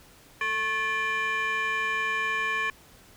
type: tone with frequency modulation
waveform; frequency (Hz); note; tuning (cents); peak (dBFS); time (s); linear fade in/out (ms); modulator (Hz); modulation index
sine; 1740; A6; -20; -23; 0.41-2.7; 2; 648; 1.2
effects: tanh soft clip ceiling -23 dBFS + pink hiss -54 dBFS RMS until 3.16 s